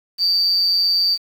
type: tone with amplitude modulation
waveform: sine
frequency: 4635 Hz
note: D8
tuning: 24 cents flat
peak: -10 dBFS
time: 0.18-1.18 s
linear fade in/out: 50 ms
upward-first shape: sine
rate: 182 Hz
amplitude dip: 65%
effects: tanh soft clip ceiling -10 dBFS + 7-bit